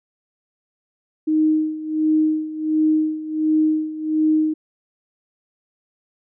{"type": "tone with tremolo", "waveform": "sine", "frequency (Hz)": 311.1, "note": "D#4", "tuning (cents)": 0, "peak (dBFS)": -13, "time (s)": [1.27, 4.54], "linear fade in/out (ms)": 10, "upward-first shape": "sine", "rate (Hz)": 1.4, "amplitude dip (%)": 80, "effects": []}